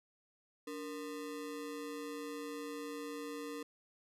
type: ring-modulated tone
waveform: square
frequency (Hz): 378.4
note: F#4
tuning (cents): +39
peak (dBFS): -39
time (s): 0.67-3.63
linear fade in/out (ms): 5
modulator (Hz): 87.9
effects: resampled to 32000 Hz